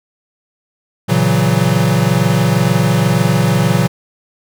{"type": "chord", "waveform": "square", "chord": "F# dominant seventh", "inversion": "first", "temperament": "equal", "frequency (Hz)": [116.54, 138.59, 164.81, 185], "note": ["A#2", "C#3", "E3", "F#3"], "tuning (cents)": [0, 0, 0, 0], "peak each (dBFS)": -17, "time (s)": [1.08, 3.88], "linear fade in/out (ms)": 20, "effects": []}